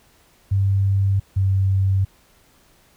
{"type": "tone pair in turn", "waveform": "sine", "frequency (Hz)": [98, 96.37], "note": ["G2", "G2"], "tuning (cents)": [0, -29], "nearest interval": "unison", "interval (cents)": 29, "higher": "first", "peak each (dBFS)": -15, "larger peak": "neither", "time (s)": [[0.51, 1.2], [1.36, 2.05]], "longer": "neither", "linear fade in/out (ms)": 10, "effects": ["pink hiss -56 dBFS RMS until 2.96 s"]}